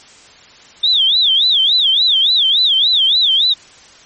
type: tone with vibrato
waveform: sine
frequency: 3520 Hz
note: A7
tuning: in tune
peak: -9 dBFS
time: 0.83-3.54 s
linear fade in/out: 10 ms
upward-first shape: sine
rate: 3.5 Hz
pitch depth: 230 cents each way
effects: white hiss -42 dBFS RMS until 4.05 s + MP3 32 kbps